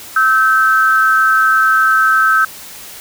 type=tone pair together; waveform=sine; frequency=1300 / 1548.4 Hz; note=E6 / G6; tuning=-24 / -22 cents; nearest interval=minor third; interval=302 cents; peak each=-11 dBFS; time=0.16-2.45 s; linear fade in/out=5 ms; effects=white hiss -33 dBFS RMS until 3 s